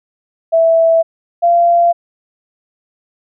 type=tone pair in turn; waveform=sine; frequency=658 / 688.2 Hz; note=E5 / F5; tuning=-3 / -26 cents; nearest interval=minor second; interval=77 cents; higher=second; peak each=-7 dBFS; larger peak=neither; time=0.52-1.03 / 1.42-1.93 s; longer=neither; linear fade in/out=20 ms; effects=none